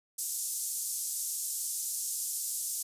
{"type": "band-pass noise", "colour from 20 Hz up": "pink", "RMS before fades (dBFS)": -35, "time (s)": [0.18, 2.83], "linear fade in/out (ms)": 10, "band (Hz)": [6600, 13000], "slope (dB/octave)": 24, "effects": ["resampled to 32000 Hz"]}